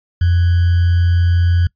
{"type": "tone with sample-and-hold", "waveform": "sine", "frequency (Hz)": 87, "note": "F2", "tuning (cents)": -6, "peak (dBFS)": -10, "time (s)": [0.21, 1.67], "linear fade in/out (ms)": 5, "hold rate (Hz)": 1575, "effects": ["noise-tail reverb RT60 0.1 s tail -23 dB re dry", "resampled to 11025 Hz"]}